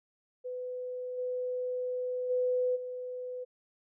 sine tone with level steps, 501 Hz, B4, 25 cents sharp, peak -35 / -31 / -26 / -36 dBFS, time 0.44-3.45 s, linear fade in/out 20 ms, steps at 1.17 / 2.29 / 2.75 s, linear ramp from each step 20 ms, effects none

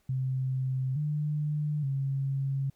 sine tone with pitch steps, 130.8 / 149.7 / 136.5 Hz, C3 / D3 / C#3, 0 / +33 / -26 cents, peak -27 dBFS, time 0.09-2.7 s, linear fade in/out 5 ms, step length 870 ms, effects pink hiss -71 dBFS RMS until 2.75 s

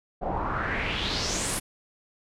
pink noise with low-pass filter sweep, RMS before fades -29 dBFS, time 0.21-1.6 s, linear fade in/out 20 ms, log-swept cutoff 660 to 11000 Hz, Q 3.8, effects none

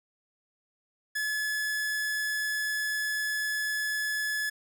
45% pulse tone, 1712 Hz, A6, 48 cents flat, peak -28 dBFS, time 1.15-4.5 s, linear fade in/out 10 ms, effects none

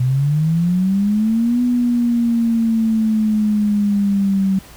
sine linear two-way sweep, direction up then down, 123.47 to 246.4 to 190.8 Hz, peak -13 dBFS, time 0-4.59 s, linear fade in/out 5 ms, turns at 1.62 s, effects added 60 Hz sine -47 dBFS peak until 4.76 s + pink hiss -42 dBFS RMS until 4.76 s

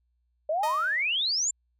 sine exponential sweep, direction up, 591 to 7459 Hz, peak -24 dBFS, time 0.49-1.51 s, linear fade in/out 5 ms
sawtooth tone with exponential decay, 622.3 Hz, D#5, in tune, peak -24 dBFS, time 0.63-1.14 s, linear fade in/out 5 ms, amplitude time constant 110 ms
effects added 60 Hz sine -69 dBFS peak until 1.79 s

